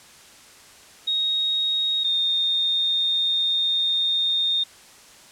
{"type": "tone pair in turn", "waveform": "sine", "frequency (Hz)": [3750, 3664], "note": ["A#7", "A#7"], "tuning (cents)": [10, -31], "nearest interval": "unison", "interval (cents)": 41, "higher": "first", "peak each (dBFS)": [-20, -19], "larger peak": "second", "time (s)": [[1.07, 2.04], [2.04, 4.64]], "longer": "second", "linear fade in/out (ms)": 10, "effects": ["white hiss -48 dBFS RMS until 5.31 s", "low-pass 9000 Hz 12 dB/octave"]}